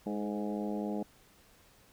harmonic tone with a mistuned harmonic, 103.83 Hz, G#2, in tune, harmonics 2 / 3 / 4 / 5 / 6 / 7 / 8, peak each -35 / -39 / -41 / -43 / -45 / -46 / -47 dBFS, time 0.06-1.03 s, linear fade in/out 5 ms, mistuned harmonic 4, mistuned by +32 cents, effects pink hiss -62 dBFS RMS until 1.92 s

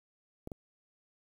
clicks, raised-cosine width 2 ms, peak -27 dBFS, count 2, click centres 0.474 / 0.518 s, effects 9-bit

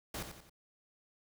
pink noise with echo, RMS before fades -40 dBFS, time 0.14-0.23 s, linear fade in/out 5 ms, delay 89 ms, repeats 3, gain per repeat -7 dB, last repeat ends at 0.497 s, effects none

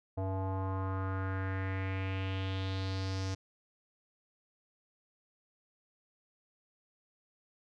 square tone with low-pass filter sweep, 95.4 Hz, G2, 47 cents flat, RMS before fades -35 dBFS, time 0.17-3.35 s, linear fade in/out 10 ms, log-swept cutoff 720 to 5800 Hz, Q 3.3, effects none

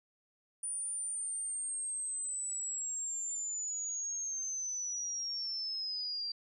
sine linear sweep, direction down, 9460 to 4699 Hz, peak -35 dBFS, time 0.63-6.32 s, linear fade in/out 5 ms, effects none

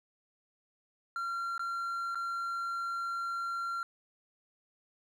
triangle tone with dropouts, 1374 Hz, F6, 29 cents flat, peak -31 dBFS, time 1.16-3.83 s, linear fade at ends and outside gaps 1 ms, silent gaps 1.579-1.594 / 2.147-2.155 s, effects none

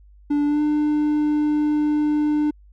triangle tone with pitch glide, 291.4 to 299.4 Hz, D4 to D4, -13 to +33 cents, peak -15 dBFS, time 0.3-2.51 s, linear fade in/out 10 ms, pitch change +46 cents, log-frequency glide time 0.46-0.61 s, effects added 50 Hz sine -46 dBFS peak until 2.72 s

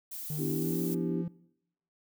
violet noise, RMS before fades -40 dBFS, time 0.11-0.95 s, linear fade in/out 10 ms
triangle tone with pitch glide, 152.8 to 171.51 Hz, D#3 to F3, -31 to -31 cents, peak -31 dBFS, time 0.3-1.28 s, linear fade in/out 2 ms, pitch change +200 cents, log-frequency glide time 0.51-0.8 s
sine chord, E minor seventh, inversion second, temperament equal, 246.9 / 293.7 / 329.6 / 392 Hz, B3 / D4 / E4 / G4, 0 / 0 / 0 / 0 cents, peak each -36 dBFS, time 0.37-1.25 s, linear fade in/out 50 ms
effects noise-tail reverb RT60 0.8 s tail -22 dB re dry

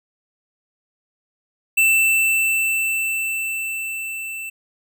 square tone with level ramp, 2665 Hz, E7, 18 cents sharp, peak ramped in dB -13 to -29 dBFS, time 1.77-4.5 s, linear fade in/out 10 ms, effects none

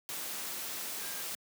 sine tone in noise, 1604 Hz, G6, 39 cents sharp, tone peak -50 dBFS, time 1.01-1.22 s, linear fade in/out 0 ms, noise white, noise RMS -39 dBFS, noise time 0.09-1.35 s, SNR -14 dB, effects high-pass 150 Hz 12 dB/octave

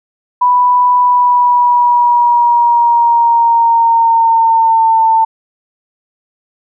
sine tone with pitch glide, 987.8 to 895.4 Hz, B5 to A5, 0 to +30 cents, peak -6 dBFS, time 0.41-5.25 s, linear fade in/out 10 ms, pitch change -170 cents, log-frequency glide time 1-5.05 s, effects none

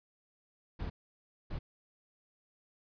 brown noise bursts at uneven times, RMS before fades -38 dBFS, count 2, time 0.79-0.9 / 1.5-1.59 s, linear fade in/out 10 ms, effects resampled to 11025 Hz

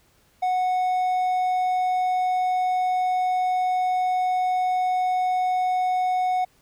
triangle tone, 736 Hz, F#5, 9 cents flat, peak -18 dBFS, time 0.42-6.45 s, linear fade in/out 10 ms, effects pink hiss -61 dBFS RMS until 6.61 s

